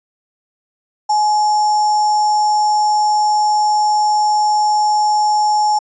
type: tone with sample-and-hold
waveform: sine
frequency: 845 Hz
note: G#5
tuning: 30 cents sharp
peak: -11 dBFS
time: 1.09-5.79 s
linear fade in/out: 10 ms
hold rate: 6300 Hz
effects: resampled to 16000 Hz